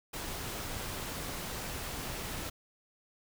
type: noise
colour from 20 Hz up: pink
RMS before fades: -39 dBFS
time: 0.13-2.5 s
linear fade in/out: 10 ms
effects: none